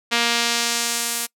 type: tone with band-pass filter sweep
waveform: sawtooth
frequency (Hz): 235.1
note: A#3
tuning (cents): +15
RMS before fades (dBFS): -22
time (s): 0.11-1.27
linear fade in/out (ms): 20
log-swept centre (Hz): 3200 to 11000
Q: 0.94
effects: noise-tail reverb RT60 0.1 s tail -24 dB re dry